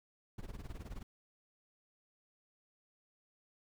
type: noise with tremolo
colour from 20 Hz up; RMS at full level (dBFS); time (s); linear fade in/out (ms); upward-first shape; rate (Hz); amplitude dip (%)
brown; -42; 0.38-1.03; 5; sine; 19; 85
effects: none